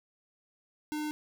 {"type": "tone", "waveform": "square", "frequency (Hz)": 302.4, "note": "D#4", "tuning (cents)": -49, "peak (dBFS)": -33, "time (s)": [0.92, 1.11], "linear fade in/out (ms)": 0, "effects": []}